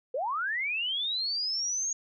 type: linear sweep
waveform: sine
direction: up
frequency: 466.2 to 6645 Hz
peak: -28 dBFS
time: 0.14-1.93 s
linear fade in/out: 5 ms
effects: none